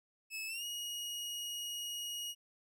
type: tone with pitch glide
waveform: sawtooth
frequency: 2600 to 2885 Hz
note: E7 to F#7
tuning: -24 to -44 cents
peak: -36 dBFS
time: 0.3-2.35 s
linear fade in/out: 50 ms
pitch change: +180 cents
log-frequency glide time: 0.47-0.64 s
effects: none